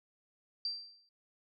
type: tone with exponential decay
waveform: sine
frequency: 4699 Hz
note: D8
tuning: in tune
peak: -31 dBFS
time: 0.65-1.09 s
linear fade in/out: 2 ms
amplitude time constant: 95 ms
effects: none